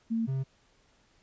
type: tone pair in turn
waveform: sine / triangle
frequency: 226.8 / 133.54 Hz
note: A#3 / C3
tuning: -47 / +36 cents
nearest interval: major sixth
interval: 917 cents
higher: first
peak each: -26 dBFS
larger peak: neither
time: 0.1-0.27 / 0.27-0.44 s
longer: neither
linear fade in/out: 20 ms
effects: pink hiss -66 dBFS RMS until 1.22 s + resampled to 16000 Hz